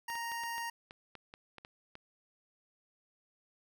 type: tone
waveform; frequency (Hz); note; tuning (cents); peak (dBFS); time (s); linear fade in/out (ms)
25% pulse; 932.3; A#5; 0; -33; 0.08-0.7; 5
type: clicks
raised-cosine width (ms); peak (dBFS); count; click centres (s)
0.3; -32; 11; 0.101 / 0.154 / 0.318 / 0.436 / 0.581 / 0.909 / 1.153 / 1.339 / 1.583 / 1.649 / 1.954
effects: none